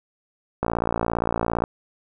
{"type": "click train", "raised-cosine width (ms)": 1, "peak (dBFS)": -8, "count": 59, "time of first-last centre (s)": [0.63, 1.639], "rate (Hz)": 57.5, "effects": []}